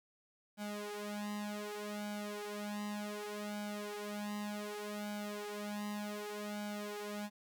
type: tone with flanger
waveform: sawtooth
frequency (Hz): 207.7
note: G#3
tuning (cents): 0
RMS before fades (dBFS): -42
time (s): 0.57-7.3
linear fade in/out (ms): 50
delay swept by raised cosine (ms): 1.3 to 3.8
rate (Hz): 0.66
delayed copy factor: +1
effects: 12-bit